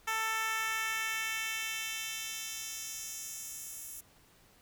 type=tone with high-pass filter sweep; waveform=10% pulse; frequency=443.2 Hz; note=A4; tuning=13 cents sharp; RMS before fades=-37 dBFS; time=0.07-4.01 s; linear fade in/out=10 ms; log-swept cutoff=1000 to 10000 Hz; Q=1.2; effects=pink hiss -63 dBFS RMS until 4.61 s